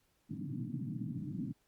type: band-pass noise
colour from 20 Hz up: pink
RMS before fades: -40 dBFS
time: 0.29-1.53 s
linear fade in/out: 20 ms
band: 110 to 310 Hz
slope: 96 dB/octave
effects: pink hiss -75 dBFS RMS until 1.67 s + Opus 48 kbps

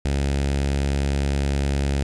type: tone with notch filter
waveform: sawtooth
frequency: 69.7 Hz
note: C#2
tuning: 10 cents sharp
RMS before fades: -22 dBFS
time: 0.05-2.03 s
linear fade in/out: 0 ms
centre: 1100 Hz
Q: 1.6
effects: resampled to 22050 Hz + 8-bit

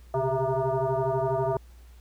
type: tone with frequency modulation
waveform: sine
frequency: 138.59 Hz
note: C#3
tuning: in tune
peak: -23 dBFS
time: 0.14-1.57 s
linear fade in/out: 2 ms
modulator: 265 Hz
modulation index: 3.1
effects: added 60 Hz sine -47 dBFS peak until 2 s + pink hiss -61 dBFS RMS until 2 s

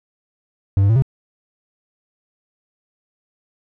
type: tone with pitch steps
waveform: triangle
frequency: 97.8 / 99.8 / 112.9 / 134.3 Hz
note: G2 / G2 / A2 / C3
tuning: -4 / +32 / +45 / +46 cents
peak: -9 dBFS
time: 0.77-1.022 s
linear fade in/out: 0 ms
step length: 63 ms
effects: none

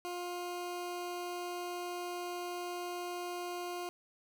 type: tone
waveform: 20% pulse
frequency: 353.6 Hz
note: F4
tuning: 22 cents sharp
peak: -33 dBFS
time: 0.05-3.89 s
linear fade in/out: 0 ms
effects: none

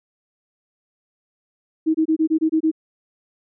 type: tone bursts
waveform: sine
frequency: 317.6 Hz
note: D#4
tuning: 36 cents sharp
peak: -14 dBFS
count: 8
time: 1.86-2.715 s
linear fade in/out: 20 ms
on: 85 ms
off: 25 ms
effects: none

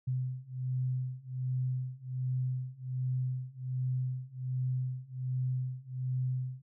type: beating tone pair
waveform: sine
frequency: 127.4 / 128.7 Hz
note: C3 / C3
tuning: -46 / -28 cents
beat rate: 1.3 Hz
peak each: -35 / -34 dBFS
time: 0.07-6.62 s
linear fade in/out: 10 ms
effects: none

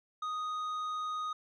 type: tone with tanh clipping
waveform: triangle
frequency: 1244.5 Hz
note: D#6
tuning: in tune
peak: -35 dBFS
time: 0.22-1.33 s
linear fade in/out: 5 ms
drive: 11 dB
effects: none

